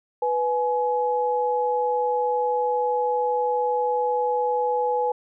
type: tone pair together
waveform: sine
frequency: 493.9 / 843.7 Hz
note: B4 / G#5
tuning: 0 / +27 cents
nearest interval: major sixth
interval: 927 cents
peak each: -23 dBFS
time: 0.22-5.12 s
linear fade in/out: 5 ms
effects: none